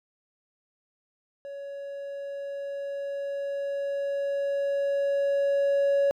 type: tone with level ramp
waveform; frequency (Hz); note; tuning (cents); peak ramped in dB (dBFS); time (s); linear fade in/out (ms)
triangle; 560; C#5; +18; -34 to -17; 1.45-6.11; 0
effects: tanh soft clip ceiling -14 dBFS